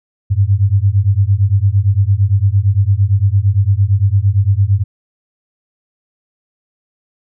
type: beating tone pair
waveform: sine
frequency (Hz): 95 / 103.8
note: F#2 / G#2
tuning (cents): +46 / 0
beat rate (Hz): 8.8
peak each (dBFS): -12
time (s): 0.3-4.84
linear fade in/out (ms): 20
effects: none

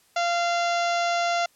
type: harmonic tone with a mistuned harmonic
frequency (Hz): 691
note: F5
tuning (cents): -19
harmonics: 1 / 2 / 3 / 4 / 5 / 6 / 7 / 8 / 9 / 10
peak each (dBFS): -23 / -29 / -33 / -35 / -37 / -39 / -40 / -41 / -42 / -43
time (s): 0.16-1.46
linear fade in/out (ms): 5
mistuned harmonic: 7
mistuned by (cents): -25
effects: white hiss -61 dBFS RMS until 1.55 s + low-pass 12000 Hz 12 dB/octave

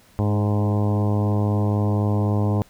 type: harmonic tone with a mistuned harmonic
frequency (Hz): 103.83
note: G#2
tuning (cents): 0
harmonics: 1 / 2 / 3 / 4 / 5 / 6 / 7 / 8 / 9 / 10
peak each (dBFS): -19 / -25 / -29 / -31 / -33 / -35 / -36 / -37 / -38 / -39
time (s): 0.19-2.62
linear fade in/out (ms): 0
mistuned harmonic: 3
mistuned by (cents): -18
effects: pink hiss -54 dBFS RMS until 2.69 s

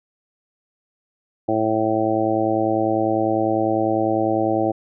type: harmonic tone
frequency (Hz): 110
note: A2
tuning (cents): 0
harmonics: 1 / 2 / 3 / 4 / 5 / 6 / 7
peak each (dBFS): -30 / -30 / -21 / -29 / -24 / -25 / -24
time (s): 1.48-4.72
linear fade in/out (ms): 10
effects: none

